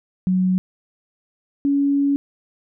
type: tone pair in turn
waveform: sine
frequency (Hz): 185 / 281.3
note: F#3 / C#4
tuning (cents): 0 / +26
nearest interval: perfect fifth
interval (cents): 726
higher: second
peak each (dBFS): -15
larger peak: neither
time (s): 0.27-0.58 / 1.65-2.16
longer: second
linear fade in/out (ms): 0
effects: none